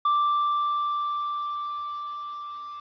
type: tone with level ramp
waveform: triangle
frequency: 1174.7 Hz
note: D6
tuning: in tune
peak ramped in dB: -17 to -34 dBFS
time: 0.05-2.8 s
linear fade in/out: 5 ms
effects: resampled to 11025 Hz + 9-bit